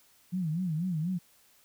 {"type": "tone with vibrato", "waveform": "sine", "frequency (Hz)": 169.4, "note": "E3", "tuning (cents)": 48, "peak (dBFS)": -28, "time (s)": [0.32, 1.19], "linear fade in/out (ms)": 20, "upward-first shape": "sine", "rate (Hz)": 4.1, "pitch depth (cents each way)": 180, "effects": ["white hiss -63 dBFS RMS until 1.64 s"]}